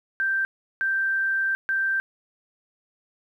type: tone bursts at uneven times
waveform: sine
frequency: 1568 Hz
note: G6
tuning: in tune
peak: -21 dBFS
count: 3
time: 0.2-0.45 / 0.81-1.55 / 1.69-2 s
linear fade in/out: 0 ms
effects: 10-bit